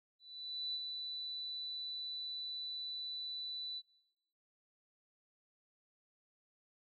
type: tone with ADSR envelope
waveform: sine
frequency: 3978 Hz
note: B7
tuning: 12 cents sharp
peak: -37 dBFS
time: 0.19-3.82 s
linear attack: 550 ms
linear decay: 46 ms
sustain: -4 dB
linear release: 44 ms
effects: noise-tail reverb RT60 0.8 s tail -17 dB re dry